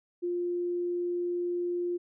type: tone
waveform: sine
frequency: 351.3 Hz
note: F4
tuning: 10 cents sharp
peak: -28 dBFS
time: 0.22-1.98 s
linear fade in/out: 20 ms
effects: none